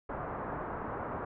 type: low-pass noise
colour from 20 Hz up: white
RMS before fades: -38 dBFS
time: 0.09-1.25 s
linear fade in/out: 5 ms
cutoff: 1300 Hz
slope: 24 dB/octave
effects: low-pass 2000 Hz 12 dB/octave